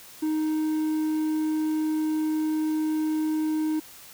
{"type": "tone", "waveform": "triangle", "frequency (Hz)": 311.1, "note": "D#4", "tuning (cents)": 0, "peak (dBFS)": -21, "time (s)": [0.22, 3.8], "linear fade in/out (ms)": 10, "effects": ["white hiss -47 dBFS RMS until 4.13 s"]}